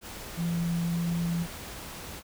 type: tone in noise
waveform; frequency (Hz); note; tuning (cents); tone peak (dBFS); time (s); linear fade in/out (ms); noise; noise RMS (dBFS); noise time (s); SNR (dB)
sine; 170; F3; -46; -26; 0.36-1.47; 50; pink; -41; 0.01-2.23; +12
effects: none